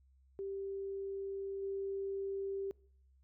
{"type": "tone with level steps", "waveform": "sine", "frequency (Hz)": 392, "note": "G4", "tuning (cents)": 0, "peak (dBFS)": [-38, -36], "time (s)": [0.39, 2.71], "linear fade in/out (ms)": 0, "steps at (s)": 1.62, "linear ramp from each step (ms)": 10, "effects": ["noise-tail reverb RT60 0.6 s tail -24 dB re dry", "added 66 Hz sine -64 dBFS peak until 3.23 s"]}